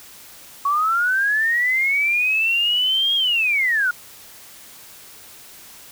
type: linear two-way sweep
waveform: sine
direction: up then down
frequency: 1108.7 to 3279 to 1400 Hz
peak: -16 dBFS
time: 0.65-3.91 s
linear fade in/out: 5 ms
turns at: 3.15 s
effects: white hiss -43 dBFS RMS until 5.91 s